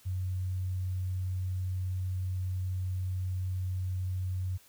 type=tone; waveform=sine; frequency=92.5 Hz; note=F#2; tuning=in tune; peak=-30 dBFS; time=0.05-4.58 s; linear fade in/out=20 ms; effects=white hiss -60 dBFS RMS until 4.68 s